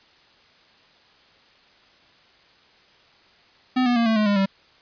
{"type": "tone with pitch steps", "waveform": "square", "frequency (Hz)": [254.8, 243.6, 232.8, 222.6, 212.8, 203.4, 194.45], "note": ["C4", "B3", "A#3", "A3", "G#3", "G#3", "G3"], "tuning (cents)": [-46, -24, -2, 20, 42, -36, -14], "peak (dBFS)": -18, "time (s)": [3.76, 4.46], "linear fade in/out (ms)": 10, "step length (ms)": 100, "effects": ["white hiss -55 dBFS RMS until 4.81 s", "resampled to 11025 Hz"]}